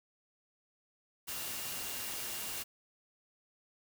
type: tone in noise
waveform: sine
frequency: 2800 Hz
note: F7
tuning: 4 cents sharp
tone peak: -51 dBFS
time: 1.27-2.64 s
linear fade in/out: 20 ms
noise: white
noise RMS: -40 dBFS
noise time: 1.27-2.64 s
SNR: -14 dB
effects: none